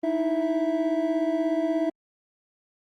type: tone cluster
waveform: triangle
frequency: 310.2 / 326.9 / 659 Hz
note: D#4 / E4 / E5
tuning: -5 / -14 / -1 cents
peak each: -25 dBFS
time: 0.03-1.9 s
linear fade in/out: 10 ms
effects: Opus 24 kbps